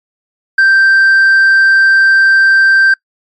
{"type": "tone with tanh clipping", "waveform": "sine", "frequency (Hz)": 1568, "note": "G6", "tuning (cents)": 0, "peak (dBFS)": -5, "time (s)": [0.58, 2.94], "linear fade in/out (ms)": 5, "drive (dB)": 2, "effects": ["noise-tail reverb RT60 0.1 s tail -23 dB re dry", "MP3 64 kbps"]}